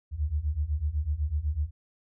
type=beating tone pair; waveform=sine; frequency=70.5 / 78.5 Hz; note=C#2 / D#2; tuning=+30 / +16 cents; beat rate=8 Hz; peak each=-30 / -28 dBFS; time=0.11-1.71 s; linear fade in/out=50 ms; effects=none